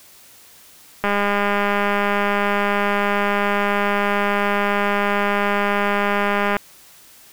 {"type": "click train", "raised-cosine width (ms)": 0.5, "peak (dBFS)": -5, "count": 1123, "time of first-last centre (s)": [1.04, 6.567], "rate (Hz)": 203, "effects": ["white hiss -47 dBFS RMS until 7.32 s"]}